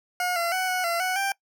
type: tone with pitch steps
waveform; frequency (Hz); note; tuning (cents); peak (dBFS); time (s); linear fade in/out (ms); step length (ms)
20% pulse; 720 / 682 / 745 / 736 / 681 / 741 / 787; F#5 / F5 / F#5 / F#5 / F5 / F#5 / G5; -47 / -41 / +12 / -9 / -44 / +2 / +7; -19; 0.2-1.32; 2; 160
effects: noise-tail reverb RT60 0.1 s tail -22 dB re dry